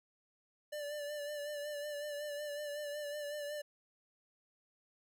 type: tone with vibrato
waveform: square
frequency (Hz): 587.3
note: D5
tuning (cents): 0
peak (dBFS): -40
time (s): 0.72-3.62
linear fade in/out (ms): 10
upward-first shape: sine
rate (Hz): 5.4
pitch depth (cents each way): 35
effects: none